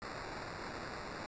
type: noise with sample-and-hold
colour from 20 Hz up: white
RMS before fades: -44 dBFS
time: 0.02-1.26 s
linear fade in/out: 0 ms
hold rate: 3150 Hz
effects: resampled to 16000 Hz